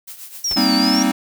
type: noise with tremolo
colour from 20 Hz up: blue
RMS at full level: -33 dBFS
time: 0.07-0.67 s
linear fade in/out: 10 ms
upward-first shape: triangle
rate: 7.7 Hz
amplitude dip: 70%
type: exponential two-way sweep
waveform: sine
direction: down then up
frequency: 5740 to 4479 to 5740 Hz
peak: -18 dBFS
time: 0.44-1.03 s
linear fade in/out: 5 ms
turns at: 0.74 s
type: noise with exponential decay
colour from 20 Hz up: pink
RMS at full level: -26 dBFS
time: 0.51-0.61 s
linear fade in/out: 1 ms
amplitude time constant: 21 ms
type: chord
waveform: square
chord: C minor seventh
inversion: second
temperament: equal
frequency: 196 / 233.1 / 261.6 / 311.1 Hz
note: G3 / Bb3 / C4 / Eb4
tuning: 0 / 0 / 0 / 0 cents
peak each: -23 / -22 / -19 / -22 dBFS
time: 0.56-1.12 s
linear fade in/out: 10 ms
effects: none